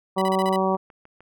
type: harmonic tone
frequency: 190 Hz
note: F#3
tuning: 46 cents sharp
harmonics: 1 / 2 / 3 / 4 / 5 / 6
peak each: -25 / -25 / -26 / -27 / -27 / -29 dBFS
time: 0.16-0.77 s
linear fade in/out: 20 ms
type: tone bursts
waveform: 15% pulse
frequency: 989 Hz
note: B5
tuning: 2 cents sharp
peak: -24 dBFS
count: 6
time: 0.18-0.561 s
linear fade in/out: 2 ms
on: 36 ms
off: 33 ms
type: click train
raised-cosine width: 0.5 ms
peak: -34 dBFS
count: 4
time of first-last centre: 0.75-1.206 s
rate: 6.58 Hz
effects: none